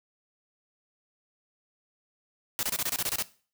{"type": "noise bursts", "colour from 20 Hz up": "white", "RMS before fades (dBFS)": -29, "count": 10, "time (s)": [2.59, 3.224], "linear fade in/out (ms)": 0, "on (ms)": 40, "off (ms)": 26, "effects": ["noise-tail reverb RT60 0.4 s tail -18 dB re dry"]}